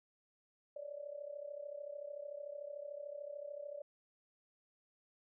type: tone with amplitude modulation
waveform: sine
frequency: 579 Hz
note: D5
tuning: 25 cents flat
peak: -40 dBFS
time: 0.76-3.82 s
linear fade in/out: 5 ms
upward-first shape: sine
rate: 33.5 Hz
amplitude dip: 80%
effects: none

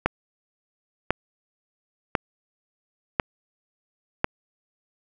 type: click train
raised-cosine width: 0.5 ms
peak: -4 dBFS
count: 5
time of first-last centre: 0.06-4.244 s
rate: 0.956 Hz
effects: none

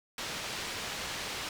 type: low-pass noise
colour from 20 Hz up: white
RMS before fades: -38 dBFS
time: 0.18-1.49 s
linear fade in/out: 2 ms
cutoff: 4600 Hz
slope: 12 dB/octave
effects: none

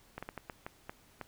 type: slowing click train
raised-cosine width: 0.5 ms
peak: -25 dBFS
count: 8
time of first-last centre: 0.18-1.213 s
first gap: 46 ms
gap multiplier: 1.38
effects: pink hiss -63 dBFS RMS until 1.27 s

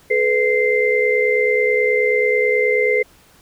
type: tone cluster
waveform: sine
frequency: 428.7 / 498 / 2084 Hz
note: A4 / B4 / C7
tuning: -45 / +14 / -7 cents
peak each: -18 dBFS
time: 0.1-3.03 s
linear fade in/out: 10 ms
effects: pink hiss -51 dBFS RMS until 3.41 s

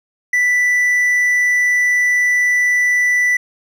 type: tone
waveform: triangle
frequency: 1976 Hz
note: B6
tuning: in tune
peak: -10 dBFS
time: 0.33-3.37 s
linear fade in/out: 5 ms
effects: none

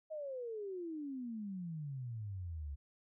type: exponential sweep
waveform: sine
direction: down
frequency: 639 to 68.1 Hz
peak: -40 dBFS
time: 0.1-2.76 s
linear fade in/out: 20 ms
effects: none

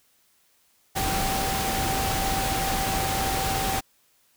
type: tone in noise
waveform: sine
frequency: 775 Hz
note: G5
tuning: 20 cents flat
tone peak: -28 dBFS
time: 0.95-3.81 s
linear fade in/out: 20 ms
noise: pink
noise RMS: -27 dBFS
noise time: 0.95-3.81 s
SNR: -4 dB
effects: white hiss -64 dBFS RMS until 4.36 s

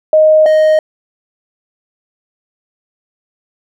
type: tone pair in turn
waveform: sine / triangle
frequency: 622.3 / 622.3 Hz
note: D#5 / D#5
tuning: 0 / 0 cents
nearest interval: unison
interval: 0 cents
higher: neither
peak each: -4 dBFS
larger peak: neither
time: 0.13-0.46 / 0.46-0.79 s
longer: neither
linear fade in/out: 2 ms
effects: none

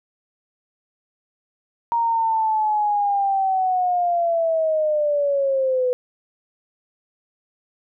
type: linear sweep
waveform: sine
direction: down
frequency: 938 to 495.8 Hz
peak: -17 dBFS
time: 1.92-5.93 s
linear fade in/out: 0 ms
effects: none

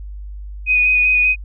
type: tone with vibrato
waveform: sine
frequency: 2489 Hz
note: D#7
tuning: in tune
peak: -11 dBFS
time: 0.66-1.36 s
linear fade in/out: 50 ms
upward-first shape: square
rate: 5.1 Hz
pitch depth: 13 cents each way
effects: added 50 Hz sine -28 dBFS peak until 1.44 s

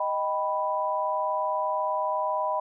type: chord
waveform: sine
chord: Eb augmented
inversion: none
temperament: equal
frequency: 622.3 / 784 / 987.8 Hz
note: Eb5 / G5 / B5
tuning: 0 / 0 / 0 cents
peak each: -29 / -32 / -27 dBFS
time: 0-2.6 s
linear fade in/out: 5 ms
effects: none

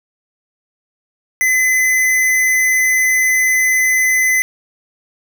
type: tone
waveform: square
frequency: 2027 Hz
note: B6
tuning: 45 cents sharp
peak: -12 dBFS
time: 1.41-4.42 s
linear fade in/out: 0 ms
effects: none

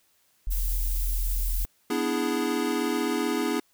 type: tone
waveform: sine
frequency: 41.2 Hz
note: E1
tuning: in tune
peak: -24 dBFS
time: 0.47-1.65 s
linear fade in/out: 0 ms
type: noise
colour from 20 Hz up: violet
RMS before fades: -34 dBFS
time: 0.5-1.66 s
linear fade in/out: 20 ms
type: chord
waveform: square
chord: E dominant seventh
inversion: second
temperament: equal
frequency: 246.9 / 293.7 / 329.6 / 415.3 Hz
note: B3 / D4 / E4 / G#4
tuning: 0 / 0 / 0 / 0 cents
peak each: -31 dBFS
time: 1.9-3.6 s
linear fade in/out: 5 ms
effects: white hiss -66 dBFS RMS until 3.73 s

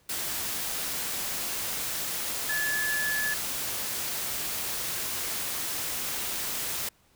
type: tone in noise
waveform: sine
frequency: 1717 Hz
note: A6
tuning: 43 cents flat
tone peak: -27 dBFS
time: 2.49-3.34 s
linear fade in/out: 5 ms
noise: white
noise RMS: -32 dBFS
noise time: 0.09-6.89 s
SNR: +2 dB
effects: pink hiss -64 dBFS RMS until 7.15 s

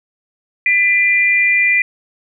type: tone pair together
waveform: sine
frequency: 1997 / 2387 Hz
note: B6 / D7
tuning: +19 / +28 cents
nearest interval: minor third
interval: 309 cents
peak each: -13 dBFS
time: 0.66-1.82 s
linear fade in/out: 2 ms
effects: none

